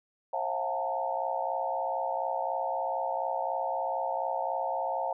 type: tone cluster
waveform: sine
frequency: 536 / 664 / 727 / 844 / 908 Hz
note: C5 / E5 / F#5 / G#5 / A#5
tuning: +42 / +12 / -31 / +28 / -46 cents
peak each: -36 / -35 / -34 / -37 / -34 dBFS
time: 0.33-5.13 s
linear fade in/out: 5 ms
effects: none